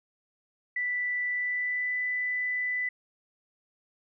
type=tone with pitch glide; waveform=sine; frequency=1975.5 to 1992.7 Hz; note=B6 to B6; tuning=0 to +15 cents; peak=-27 dBFS; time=0.76-2.89 s; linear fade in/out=5 ms; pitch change=+15 cents; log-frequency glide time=1.28-1.96 s; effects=none

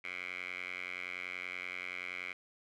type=tone with band-pass filter; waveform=10% pulse; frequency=90.5 Hz; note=F#2; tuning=38 cents flat; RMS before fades=-42 dBFS; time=0.04-2.33 s; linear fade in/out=5 ms; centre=2200 Hz; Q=6.5; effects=none

